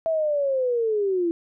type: linear sweep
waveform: sine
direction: down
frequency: 659.3 to 330.3 Hz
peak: -20 dBFS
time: 0.06-1.31 s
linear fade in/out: 0 ms
effects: none